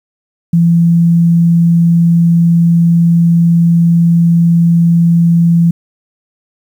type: tone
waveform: sine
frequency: 169 Hz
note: E3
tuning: 43 cents sharp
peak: -5 dBFS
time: 0.53-5.71 s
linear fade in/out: 5 ms
effects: 7-bit